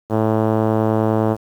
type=tone with low-pass filter; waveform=5% pulse; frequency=109.8 Hz; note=A2; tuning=3 cents flat; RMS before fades=-17 dBFS; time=0.09-1.37 s; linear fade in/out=50 ms; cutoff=620 Hz; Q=0.65; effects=7-bit